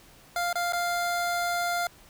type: tone with dropouts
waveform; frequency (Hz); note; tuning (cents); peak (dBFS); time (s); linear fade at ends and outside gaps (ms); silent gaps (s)
25% pulse; 698.5; F5; 0; -22; 0.36-1.87; 2; 0.529-0.555 / 0.724-0.732
effects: pink hiss -54 dBFS RMS until 2.09 s